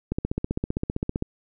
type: click train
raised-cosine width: 3 ms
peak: -12 dBFS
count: 18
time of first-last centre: 0.12-1.224 s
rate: 15.4 Hz
effects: none